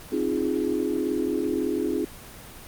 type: chord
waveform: sine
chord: F minor seventh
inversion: second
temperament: equal with one note detuned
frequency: 265.9 / 311.1 / 349.2 / 415.3 Hz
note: C4 / Eb4 / F4 / Ab4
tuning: +28 / 0 / 0 / 0 cents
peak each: -28 dBFS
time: 0.12-2.05 s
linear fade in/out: 5 ms
effects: pink hiss -43 dBFS RMS until 2.67 s + Opus 24 kbps